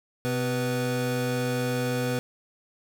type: tone cluster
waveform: square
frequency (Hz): 127.3 / 251.3 / 492.5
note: C3 / B3 / B4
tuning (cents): -47 / +30 / -5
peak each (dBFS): -30 / -31 / -30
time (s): 0.25-2.19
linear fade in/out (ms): 0
effects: none